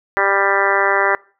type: harmonic tone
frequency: 197.4 Hz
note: G3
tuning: 12 cents sharp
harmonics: 2 / 3 / 4 / 5 / 6 / 7 / 8 / 9 / 10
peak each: -22 / -22 / -22 / -22 / -22 / -22 / -22 / -22 / -22 dBFS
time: 0.17-1.15 s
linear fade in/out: 0 ms
effects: noise-tail reverb RT60 0.4 s tail -23 dB re dry